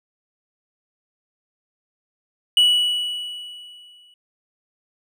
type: tone with exponential decay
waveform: triangle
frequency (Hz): 2942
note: F#7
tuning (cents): -11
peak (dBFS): -9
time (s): 2.57-4.14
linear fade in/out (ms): 2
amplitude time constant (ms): 340
effects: none